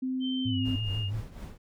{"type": "tone", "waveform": "sine", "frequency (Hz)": 258.8, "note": "C4", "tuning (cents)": -19, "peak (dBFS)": -28, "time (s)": [0.02, 0.76], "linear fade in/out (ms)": 10}
{"type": "tone with pitch glide", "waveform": "sine", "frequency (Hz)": [3106, 2832], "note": ["G7", "F7"], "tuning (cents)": [-17, 23], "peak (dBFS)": -35, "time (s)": [0.2, 1.11], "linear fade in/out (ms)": 50, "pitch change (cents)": -160, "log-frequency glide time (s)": [0.45, 0.64]}
{"type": "tone with vibrato", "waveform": "sine", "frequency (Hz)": 103.83, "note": "G#2", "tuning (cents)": 0, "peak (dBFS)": -29, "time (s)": [0.45, 1.22], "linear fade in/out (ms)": 10, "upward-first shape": "triangle", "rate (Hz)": 6, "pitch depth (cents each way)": 140}
{"type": "noise with tremolo", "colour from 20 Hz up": "brown", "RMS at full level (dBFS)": -38, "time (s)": [0.64, 1.58], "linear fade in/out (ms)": 20, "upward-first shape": "triangle", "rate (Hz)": 4.1, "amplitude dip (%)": 75}
{"effects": []}